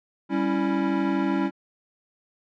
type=chord; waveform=square; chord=C# diminished; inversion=second; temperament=equal; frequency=196 / 277.2 / 329.6 Hz; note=G3 / C#4 / E4; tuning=0 / 0 / 0 cents; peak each=-28 / -26 / -27 dBFS; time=0.29-1.51 s; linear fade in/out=50 ms; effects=low-pass 2000 Hz 12 dB/octave